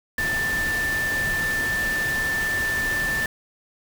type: tone in noise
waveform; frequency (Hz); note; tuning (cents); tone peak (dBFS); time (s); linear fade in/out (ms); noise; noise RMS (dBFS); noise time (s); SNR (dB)
sine; 1772; A6; +12; -22; 0.18-3.26; 2; pink; -31; 0.18-3.26; +6
effects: none